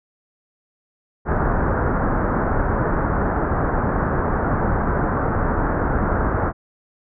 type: low-pass noise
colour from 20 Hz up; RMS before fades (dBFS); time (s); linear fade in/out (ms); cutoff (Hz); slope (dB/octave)
pink; -20; 1.25-6.53; 50; 1600; 48
effects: none